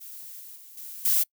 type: noise with level steps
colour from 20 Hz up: violet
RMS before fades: -42 / -44 / -48 / -40 / -22 dBFS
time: 0-1.24 s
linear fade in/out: 20 ms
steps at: 0.4 / 0.56 / 0.77 / 1.05 s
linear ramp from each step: 5 ms
effects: noise-tail reverb RT60 0.1 s tail -25 dB re dry